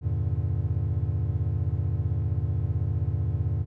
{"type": "chord", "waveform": "triangle", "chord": "E half-diminished seventh", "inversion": "none", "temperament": "equal", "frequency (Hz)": [82.41, 98, 116.54, 146.83], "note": ["E2", "G2", "Bb2", "D3"], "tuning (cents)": [0, 0, 0, 0], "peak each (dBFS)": [-27, -26, -28, -31], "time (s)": [0.01, 3.66], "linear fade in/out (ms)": 50, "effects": []}